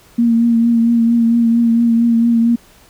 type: tone with vibrato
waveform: sine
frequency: 232.4 Hz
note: A#3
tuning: 5 cents flat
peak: -9 dBFS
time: 0.18-2.56 s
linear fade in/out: 10 ms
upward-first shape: triangle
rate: 4.4 Hz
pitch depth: 32 cents each way
effects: pink hiss -47 dBFS RMS until 2.89 s